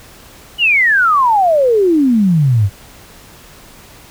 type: exponential sweep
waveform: sine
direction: down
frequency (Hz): 3000 to 93.1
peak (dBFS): -8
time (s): 0.58-2.7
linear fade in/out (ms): 50
effects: pink hiss -40 dBFS RMS until 4.1 s